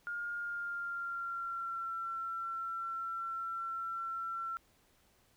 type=tone with pitch glide; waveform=sine; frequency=1416 to 1351.3 Hz; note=F6 to E6; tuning=+23 to +43 cents; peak=-36 dBFS; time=0.07-4.57 s; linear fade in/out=0 ms; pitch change=-80 cents; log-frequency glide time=0.37-1.91 s; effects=pink hiss -69 dBFS RMS until 5.36 s